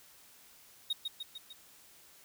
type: tone with echo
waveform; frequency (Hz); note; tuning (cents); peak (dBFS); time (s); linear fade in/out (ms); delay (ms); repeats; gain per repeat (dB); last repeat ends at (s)
triangle; 3742; A#7; +6; -28; 0.9-0.93; 5; 150; 4; -4; 1.53
effects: white hiss -59 dBFS RMS until 2.24 s